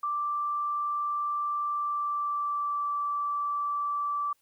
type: tone with pitch glide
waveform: sine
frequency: 1174.7 to 1162.5 Hz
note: D6 to D6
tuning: 0 to -18 cents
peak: -27 dBFS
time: 0.03-4.33 s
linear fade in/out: 5 ms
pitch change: -18 cents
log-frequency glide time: 1.7-2.93 s
effects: white hiss -71 dBFS RMS until 4.41 s